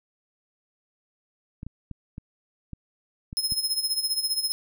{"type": "clicks", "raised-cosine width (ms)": 5, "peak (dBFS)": -24, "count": 7, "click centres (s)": [1.631, 1.666, 1.913, 2.181, 2.733, 3.329, 3.522]}
{"type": "tone with tremolo", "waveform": "sawtooth", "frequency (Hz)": 5150, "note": "E8", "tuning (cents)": -41, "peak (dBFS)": -19, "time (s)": [3.37, 4.52], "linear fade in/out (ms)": 0, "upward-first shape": "sine", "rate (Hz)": 15, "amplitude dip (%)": 75}
{"effects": []}